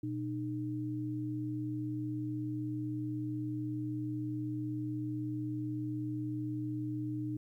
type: tone pair together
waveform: sine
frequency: 121.5 / 305.4 Hz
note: B2 / D#4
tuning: -28 / -32 cents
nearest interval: octave + major third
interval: 1596 cents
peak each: -38 / -36 dBFS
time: 0.03-7.37 s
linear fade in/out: 5 ms
effects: 12-bit